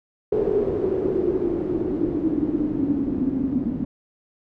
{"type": "noise with low-pass filter sweep", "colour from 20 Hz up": "white", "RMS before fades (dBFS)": -23, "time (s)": [0.32, 3.85], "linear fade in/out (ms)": 5, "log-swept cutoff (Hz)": [420, 250], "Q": 9.6, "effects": []}